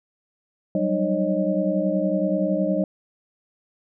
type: tone cluster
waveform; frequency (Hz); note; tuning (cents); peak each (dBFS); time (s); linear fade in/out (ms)
sine; 184.4 / 195.1 / 304.8 / 548 / 616; F#3 / G3 / D#4 / C#5 / D#5; -6 / -8 / -36 / -20 / -17; -26; 0.75-2.84; 2
effects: none